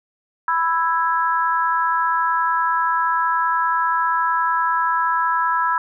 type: harmonic tone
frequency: 330.5 Hz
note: E4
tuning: 5 cents sharp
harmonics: 3 / 4 / 5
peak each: -19 / -21 / -24 dBFS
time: 0.48-5.78 s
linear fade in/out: 2 ms
effects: none